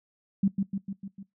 sine tone with echo, 196 Hz, G3, in tune, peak -19 dBFS, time 0.43-0.48 s, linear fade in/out 5 ms, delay 150 ms, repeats 5, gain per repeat -4 dB, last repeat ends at 1.23 s, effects noise-tail reverb RT60 0.2 s tail -22 dB re dry

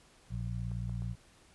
harmonic tone, 58.27 Hz, A#1, in tune, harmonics 1 / 2 / 3, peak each -39 / -36 / -42 dBFS, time 0.29-1.16 s, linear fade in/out 50 ms
clicks, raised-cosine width 1 ms, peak -40 dBFS, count 3, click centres 0.716 / 0.895 / 1.021 s
effects pink hiss -62 dBFS RMS until 1.54 s + resampled to 24000 Hz

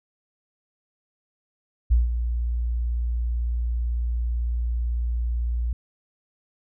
sine tone with ADSR envelope, 59 Hz, A#1, 22 cents sharp, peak -13 dBFS, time 1.9-5.73 s, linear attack 19 ms, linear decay 160 ms, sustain -9 dB, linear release 3 ms, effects none

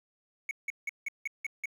triangle tone bursts, 2217 Hz, C#7, in tune, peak -29 dBFS, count 7, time 0.49-1.657 s, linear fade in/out 2 ms, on 21 ms, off 170 ms, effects 10-bit

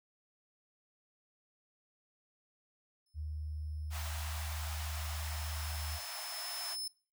sawtooth tone with exponential growth, 5240 Hz, E8, 11 cents flat, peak -34 dBFS, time 3.06-6.88 s, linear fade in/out 5 ms, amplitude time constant 830 ms
sine tone with pitch glide, 76.5 to 77.12 Hz, D#2 to D#2, -29 to -15 cents, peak -37 dBFS, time 3.14-6 s, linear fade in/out 50 ms, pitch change +14 cents, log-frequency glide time 3.56-4.28 s
pink high-pass noise, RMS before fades -45 dBFS, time 3.9-6.77 s, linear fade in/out 50 ms, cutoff 620 Hz, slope 96 dB/octave
effects noise-tail reverb RT60 0.4 s tail -21 dB re dry

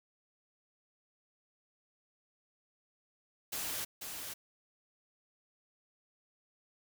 white noise with echo, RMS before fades -38 dBFS, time 3.52-3.85 s, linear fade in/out 10 ms, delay 490 ms, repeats 1, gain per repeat -5 dB, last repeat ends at 4.34 s, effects none

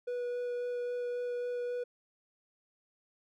triangle tone with vibrato, 488.1 Hz, B4, 20 cents flat, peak -31 dBFS, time 0.07-1.84 s, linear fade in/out 10 ms, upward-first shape sine, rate 3.7 Hz, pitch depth 8 cents each way, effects none

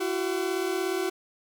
40% pulse tone pair together, 340 / 376.9 Hz, F4 / F#4, -46 / +32 cents, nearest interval major second, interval 178 cents, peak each -30 / -27 dBFS, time 0-1.1 s, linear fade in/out 10 ms, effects none

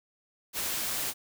white noise, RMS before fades -32 dBFS, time 0.53-1.14 s, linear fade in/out 50 ms, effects none

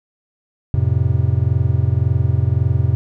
triangle chord, F major, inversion none, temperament just, 87.31 / 109.13 / 130.96 Hz, F2 / A2 / C3, 0 / -14 / +2 cents, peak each -16 dBFS, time 0.74-2.95 s, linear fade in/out 0 ms, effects none

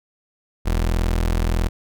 30% pulse tone, 41.55 Hz, E1, 15 cents sharp, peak -15 dBFS, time 0.65-1.69 s, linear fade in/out 20 ms, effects none

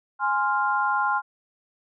sine chord, F minor, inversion first, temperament equal, 830.6 / 1046.5 / 1396.9 Hz, Ab5 / C6 / F6, 0 / 0 / 0 cents, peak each -25 dBFS, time 0.19-1.22 s, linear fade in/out 50 ms, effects none

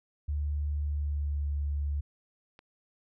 sine tone with pitch glide, 73.42 to 72.2 Hz, D2 to D2, 0 to -29 cents, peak -28 dBFS, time 0.28-2.01 s, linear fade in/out 10 ms, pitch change -29 cents, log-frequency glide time 0.85-1.48 s
click, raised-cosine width 0.3 ms, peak -35 dBFS, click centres 2.591 s
effects none

